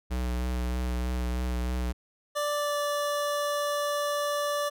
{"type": "tone with vibrato", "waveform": "square", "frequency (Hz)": 61.74, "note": "B1", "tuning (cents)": 0, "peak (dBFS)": -28, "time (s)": [0.1, 1.93], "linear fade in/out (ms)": 20, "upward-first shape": "sine", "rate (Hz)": 3.2, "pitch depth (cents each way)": 24}
{"type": "tone with pitch glide", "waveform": "25% pulse", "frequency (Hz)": [587.3, 581.9], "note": ["D5", "D5"], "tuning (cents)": [0, -16], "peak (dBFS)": -23, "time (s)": [2.35, 4.7], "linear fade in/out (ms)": 20, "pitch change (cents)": -16, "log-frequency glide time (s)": [2.52, 2.79]}
{"effects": []}